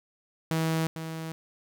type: tone with echo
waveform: sawtooth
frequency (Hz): 161.4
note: E3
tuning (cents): -36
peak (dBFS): -21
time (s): 0.51-0.87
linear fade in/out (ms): 0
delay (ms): 450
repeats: 1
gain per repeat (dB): -9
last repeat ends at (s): 1.32
effects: none